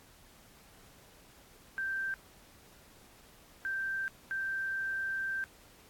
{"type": "tone bursts at uneven times", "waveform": "sine", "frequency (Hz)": 1568, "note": "G6", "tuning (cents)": 0, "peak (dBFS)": -32, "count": 3, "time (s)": [[1.78, 2.14], [3.65, 4.08], [4.31, 5.44]], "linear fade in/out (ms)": 0, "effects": ["pink hiss -59 dBFS RMS until 5.89 s", "AAC 64 kbps"]}